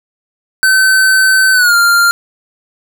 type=tone with pitch glide; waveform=square; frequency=1530 to 1394.9 Hz; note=G6 to F6; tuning=-42 to -2 cents; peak=-7 dBFS; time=0.63-2.11 s; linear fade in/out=0 ms; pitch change=-160 cents; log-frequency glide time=1.53-1.75 s; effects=none